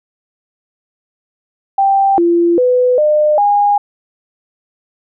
sine tone with pitch steps, 785 / 342.5 / 499 / 604 / 818 Hz, G5 / F4 / B4 / D5 / G#5, +2 / -34 / +18 / +48 / -26 cents, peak -8 dBFS, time 1.78-3.78 s, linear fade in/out 5 ms, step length 400 ms, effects none

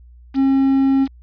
triangle tone with quantisation, 270 Hz, C#4, 45 cents flat, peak -10 dBFS, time 0.34-1.08 s, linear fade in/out 50 ms, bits 6, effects added 60 Hz sine -41 dBFS peak until 1.22 s + resampled to 11025 Hz

